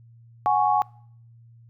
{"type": "chord", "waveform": "sine", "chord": "F# suspended second", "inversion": "none", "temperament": "equal", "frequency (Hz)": [740, 830.6, 1108.7], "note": ["F#5", "G#5", "C#6"], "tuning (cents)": [0, 0, 0], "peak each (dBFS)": [-23, -20, -24], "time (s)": [0.46, 0.82], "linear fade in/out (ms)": 0, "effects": ["noise-tail reverb RT60 0.6 s tail -24 dB re dry", "added 116 Hz sine -48 dBFS peak until 1.69 s"]}